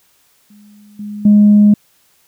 sine tone with level steps, 207.7 Hz, G#3, in tune, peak -40 / -23 / -3 dBFS, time 0.5-1.74 s, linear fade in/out 5 ms, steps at 0.99 / 1.25 s, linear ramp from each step 5 ms, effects tanh soft clip ceiling -1 dBFS + white hiss -55 dBFS RMS until 2.27 s

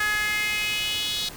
sawtooth tone with high-pass filter sweep, 421.4 Hz, G#4, 25 cents sharp, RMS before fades -26 dBFS, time 0-1.29 s, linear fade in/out 5 ms, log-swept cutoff 1600 to 3800 Hz, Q 4.2, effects pink hiss -41 dBFS RMS until 1.36 s

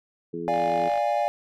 harmonic tone, 84.7 Hz, E2, 48 cents sharp, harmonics 2 / 3 / 4 / 5, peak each -37 / -37 / -34 / -33 dBFS, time 0.33-0.89 s, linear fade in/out 10 ms
triangle chord, D diminished, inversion none, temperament equal with one note detuned, 587.3 / 698.5 / 820.1 Hz, D5 / F5 / Ab5, 0 / 0 / -22 cents, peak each -24 dBFS, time 0.48-1.28 s, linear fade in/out 0 ms
click train, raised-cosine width 0.3 ms, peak -24 dBFS, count 23, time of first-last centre 0.54-0.977 s, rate 50.4 Hz
effects none

